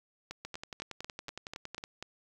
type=two click trains; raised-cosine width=0.2 ms; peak=-23 / -23 dBFS; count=8 / 16; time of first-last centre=0.31-2.026 / 0.45-1.839 s; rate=4.08 / 10.8 Hz; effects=9-bit